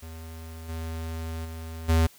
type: tone with level steps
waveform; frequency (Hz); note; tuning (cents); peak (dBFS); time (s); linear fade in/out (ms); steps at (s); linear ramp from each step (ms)
square; 81.3; E2; -23; -39 / -32 / -36 / -19; 0.02-2.07; 10; 0.68 / 1.44 / 1.88; 20
effects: white hiss -54 dBFS RMS until 2.18 s